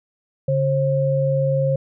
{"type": "tone pair together", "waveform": "sine", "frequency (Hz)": [141.6, 534.6], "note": ["C#3", "C5"], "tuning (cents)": [37, 37], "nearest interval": "octave + major seventh", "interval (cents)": 2300, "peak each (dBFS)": -19, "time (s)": [0.48, 1.76], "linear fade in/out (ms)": 5, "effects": []}